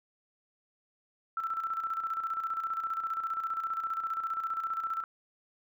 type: tone with tremolo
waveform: sine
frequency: 1332 Hz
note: E6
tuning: 18 cents sharp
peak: -29 dBFS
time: 1.37-5.04 s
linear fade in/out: 2 ms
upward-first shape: square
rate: 15 Hz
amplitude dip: 55%
effects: none